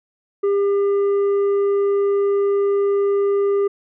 sine tone with tanh clipping, 400.6 Hz, G4, 38 cents sharp, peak -16 dBFS, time 0.43-3.68 s, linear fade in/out 10 ms, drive 5 dB, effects none

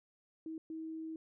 sine tone bursts at uneven times, 320.4 Hz, E4, 49 cents flat, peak -40 dBFS, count 2, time 0.46-0.58 / 0.7-1.16 s, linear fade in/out 2 ms, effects none

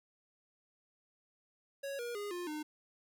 square tone with pitch steps, 554.4 / 477.1 / 410.6 / 353.3 / 304 Hz, C#5 / A#4 / G#4 / F4 / D#4, 0 / +40 / -20 / +20 / -40 cents, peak -39 dBFS, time 1.83-2.63 s, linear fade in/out 10 ms, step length 160 ms, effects none

